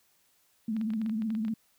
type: tone with vibrato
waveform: sine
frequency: 219.5 Hz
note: A3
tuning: 4 cents flat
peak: -28 dBFS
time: 0.68-1.54 s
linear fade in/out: 5 ms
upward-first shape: triangle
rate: 16 Hz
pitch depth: 97 cents each way
type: clicks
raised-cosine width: 0.3 ms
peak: -32 dBFS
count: 12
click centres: 0.766 / 0.813 / 0.904 / 0.936 / 1.016 / 1.062 / 1.096 / 1.221 / 1.304 / 1.351 / 1.45 / 1.482 s
effects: white hiss -68 dBFS RMS until 1.78 s